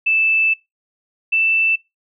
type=tone pair in turn; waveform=sine; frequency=2637 / 2655 Hz; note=E7 / E7; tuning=0 / +12 cents; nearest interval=unison; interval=12 cents; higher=second; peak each=-13 dBFS; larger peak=neither; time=0.06-0.54 / 1.32-1.76 s; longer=first; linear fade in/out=10 ms; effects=noise-tail reverb RT60 0.2 s tail -22 dB re dry